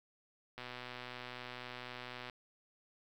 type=click train; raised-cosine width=0.3 ms; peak=-29 dBFS; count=214; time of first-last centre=0.58-2.298 s; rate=124 Hz; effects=10-bit